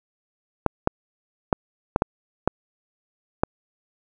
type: clicks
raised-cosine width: 1 ms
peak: -3 dBFS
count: 7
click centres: 0.663 / 0.874 / 1.528 / 1.961 / 2.021 / 2.476 / 3.435 s
effects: none